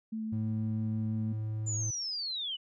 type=tone with vibrato; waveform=sine; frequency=220 Hz; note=A3; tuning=in tune; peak=-33 dBFS; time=0.12-1.33 s; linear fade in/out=10 ms; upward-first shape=sine; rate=6 Hz; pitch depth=10 cents each way
type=tone; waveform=triangle; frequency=108.6 Hz; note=A2; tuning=22 cents flat; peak=-30 dBFS; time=0.32-1.91 s; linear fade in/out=10 ms
type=linear sweep; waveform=sine; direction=down; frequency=7160 to 2900 Hz; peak=-33 dBFS; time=1.66-2.57 s; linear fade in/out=20 ms
effects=none